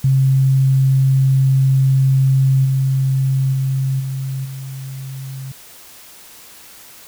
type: tone with level steps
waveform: sine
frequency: 133.7 Hz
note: C3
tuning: 38 cents sharp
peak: -10 / -13 / -15 / -20 / -26 dBFS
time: 0.04-5.52 s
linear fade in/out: 5 ms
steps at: 2.64 / 3.52 / 3.99 / 4.44 s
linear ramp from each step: 20 ms
effects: white hiss -41 dBFS RMS until 7.07 s